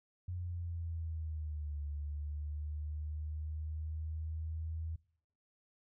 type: linear two-way sweep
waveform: sine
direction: down then up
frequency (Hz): 89.9 to 72.7 to 81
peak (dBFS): -37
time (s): 0.28-4.96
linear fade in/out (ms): 5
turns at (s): 1.81
effects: noise-tail reverb RT60 0.6 s tail -22 dB re dry